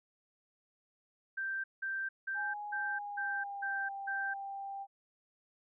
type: tone bursts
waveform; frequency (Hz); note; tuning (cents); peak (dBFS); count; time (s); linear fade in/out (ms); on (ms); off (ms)
sine; 1568; G6; 0; -34; 7; 1.37-4.34; 10; 270; 180
type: tone with pitch glide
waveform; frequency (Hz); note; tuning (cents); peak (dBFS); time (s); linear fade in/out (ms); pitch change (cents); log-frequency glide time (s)
sine; 830.6 to 789.9; G#5 to G5; 0 to +13; -39; 2.34-4.87; 50; -87; 2.79-3.82
effects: none